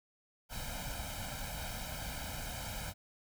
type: noise with comb filter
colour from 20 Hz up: pink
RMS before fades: -41 dBFS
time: 0.49-2.94 s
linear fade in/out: 50 ms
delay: 1.3 ms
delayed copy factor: +0.95
effects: none